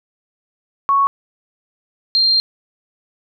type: tone pair in turn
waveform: sine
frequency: 1108.7 / 4186 Hz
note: C#6 / C8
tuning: 0 / 0 cents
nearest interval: octave + major seventh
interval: 2300 cents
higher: second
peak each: -11 dBFS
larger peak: neither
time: 0.89-1.07 / 2.15-2.4 s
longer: second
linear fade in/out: 0 ms
effects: none